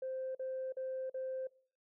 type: tone bursts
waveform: sine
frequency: 522 Hz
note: C5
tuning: 4 cents flat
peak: -36 dBFS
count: 4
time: 0.02-1.472 s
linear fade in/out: 5 ms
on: 330 ms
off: 44 ms
effects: noise-tail reverb RT60 0.5 s tail -23 dB re dry + tanh soft clip ceiling -33 dBFS